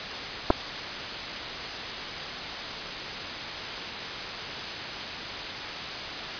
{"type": "clicks", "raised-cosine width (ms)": 1, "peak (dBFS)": -5, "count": 2, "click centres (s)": [0.503, 0.506], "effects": ["white hiss -33 dBFS RMS until 6.39 s", "resampled to 11025 Hz"]}